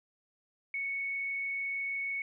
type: tone with frequency modulation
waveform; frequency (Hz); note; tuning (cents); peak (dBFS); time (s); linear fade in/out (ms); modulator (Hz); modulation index
sine; 2217; C#7; 0; -32; 0.74-2.22; 2; 26.2; 0.45
effects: none